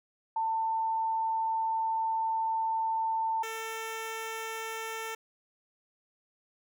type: tone pair in turn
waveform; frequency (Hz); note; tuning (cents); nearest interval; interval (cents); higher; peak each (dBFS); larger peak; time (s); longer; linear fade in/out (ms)
sine / 10% pulse; 894 / 447; A5 / A4; +27 / +27; octave; 1200; first; -27; neither; 0.36-3.43 / 3.43-5.15; first; 5
effects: none